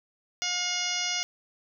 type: harmonic tone with a mistuned harmonic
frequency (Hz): 716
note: F5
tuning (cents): +43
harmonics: 1 / 2 / 3 / 4 / 5 / 6 / 7 / 8 / 9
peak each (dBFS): -40 / -39 / -34 / -34 / -37 / -40 / -34 / -34 / -37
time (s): 0.42-1.23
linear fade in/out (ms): 0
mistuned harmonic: 5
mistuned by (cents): -58
effects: none